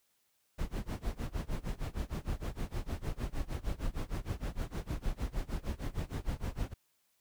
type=noise with tremolo; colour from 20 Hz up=brown; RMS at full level=-33 dBFS; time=0.58-6.74 s; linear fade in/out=10 ms; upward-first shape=sine; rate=6.5 Hz; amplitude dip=95%; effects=white hiss -75 dBFS RMS until 7.2 s